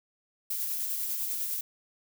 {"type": "noise with tremolo", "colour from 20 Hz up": "violet", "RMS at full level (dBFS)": -31, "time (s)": [0.5, 1.61], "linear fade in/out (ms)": 5, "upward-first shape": "sine", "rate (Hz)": 10, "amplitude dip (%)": 30, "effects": []}